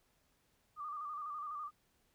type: tone with vibrato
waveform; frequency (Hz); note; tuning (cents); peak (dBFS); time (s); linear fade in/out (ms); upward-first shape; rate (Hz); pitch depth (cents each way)
sine; 1195; D6; +30; -40; 0.76-1.71; 50; square; 12; 49
effects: pink hiss -75 dBFS RMS until 2.14 s